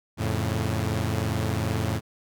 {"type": "chord", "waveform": "sawtooth", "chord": "F augmented", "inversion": "none", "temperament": "equal", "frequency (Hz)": [87.31, 110, 138.59], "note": ["F2", "A2", "C#3"], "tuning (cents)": [0, 0, 0], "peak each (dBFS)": [-25, -23, -28], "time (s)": [0.17, 2.01], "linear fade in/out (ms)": 50, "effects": []}